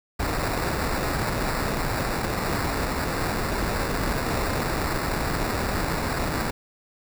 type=noise with sample-and-hold; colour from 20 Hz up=pink; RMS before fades=-26 dBFS; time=0.19-6.51 s; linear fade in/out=10 ms; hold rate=3150 Hz; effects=none